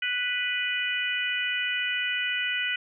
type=harmonic tone; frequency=494 Hz; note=B4; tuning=in tune; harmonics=3 / 4 / 5 / 6; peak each=-31 / -31 / -31 / -31 dBFS; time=0.02-2.76 s; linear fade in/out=5 ms; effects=none